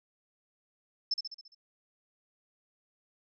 sine tone with echo, 5270 Hz, E8, 1 cent flat, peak -26 dBFS, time 1.11-1.14 s, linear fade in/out 5 ms, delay 68 ms, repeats 6, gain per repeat -5 dB, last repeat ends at 1.548 s, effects none

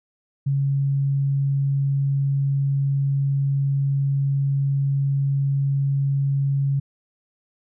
sine tone, 138.59 Hz, C#3, in tune, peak -18 dBFS, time 0.46-6.8 s, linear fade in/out 10 ms, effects none

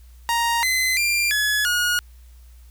sawtooth tone with pitch steps, 935 / 2042 / 2383 / 1698 / 1443 Hz, A#5 / C7 / D7 / G#6 / F#6, +5 / -43 / +25 / +38 / -44 cents, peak -15 dBFS, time 0.29-1.99 s, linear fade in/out 0 ms, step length 340 ms, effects added 60 Hz sine -43 dBFS peak until 2.7 s + white hiss -59 dBFS RMS until 2.7 s

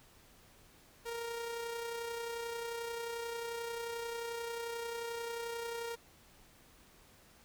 sawtooth tone with amplitude modulation, 466.2 Hz, A#4, in tune, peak -33 dBFS, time 1.05-5.96 s, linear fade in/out 20 ms, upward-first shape sine, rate 31.3 Hz, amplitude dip 35%, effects pink hiss -62 dBFS RMS until 7.44 s

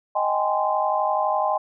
sine chord, Ab major seventh, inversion second, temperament just, 623 / 778.7 / 830.6 / 1038.3 Hz, Eb5 / G5 / Ab5 / C6, +2 / -12 / 0 / -14 cents, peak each -25 dBFS, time 0.15-1.58 s, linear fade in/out 10 ms, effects none

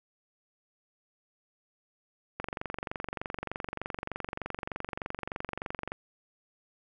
click train, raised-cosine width 0.5 ms, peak -19 dBFS, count 83, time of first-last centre 2.4-5.919 s, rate 23.3 Hz, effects none

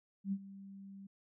sine tone with ADSR envelope, 196 Hz, G3, in tune, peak -31 dBFS, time 0.24-1.07 s, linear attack 82 ms, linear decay 57 ms, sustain -17 dB, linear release 7 ms, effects none

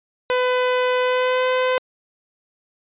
sawtooth tone with pitch glide, 502 to 509.9 Hz, B4 to C5, +28 to -45 cents, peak -13 dBFS, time 0.3-1.78 s, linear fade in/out 0 ms, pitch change +27 cents, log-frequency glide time 1.01-1.47 s, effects resampled to 8000 Hz

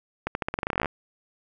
accelerating click train, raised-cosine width 0.5 ms, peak -11 dBFS, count 17, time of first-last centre 0.27-0.858 s, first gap 81 ms, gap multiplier 0.88, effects none

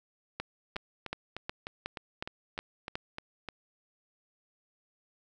two click trains, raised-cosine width 0.3 ms, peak -18 / -22 dBFS, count 8 / 10, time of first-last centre 0.4-2.955 / 0.76-3.487 s, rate 2.74 / 3.3 Hz, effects none

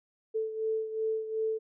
sine beating tone pair, 440 / 442.7 Hz, A4 / A4, 0 / +11 cents, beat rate 2.7 Hz, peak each -30 / -36 dBFS, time 0.34-1.59 s, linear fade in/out 20 ms, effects none

